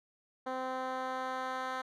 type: tone with band-pass filter sweep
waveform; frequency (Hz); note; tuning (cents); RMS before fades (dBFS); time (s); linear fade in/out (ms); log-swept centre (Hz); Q
10% pulse; 258.7; C4; -19; -37; 0.46-1.82; 10; 610 to 1300; 0.77
effects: none